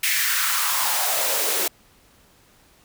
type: noise with high-pass filter sweep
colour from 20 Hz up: white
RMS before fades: -22 dBFS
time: 0.03-1.68 s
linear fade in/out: 5 ms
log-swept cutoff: 2200 to 360 Hz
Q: 3.2
effects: pink hiss -56 dBFS RMS until 2.84 s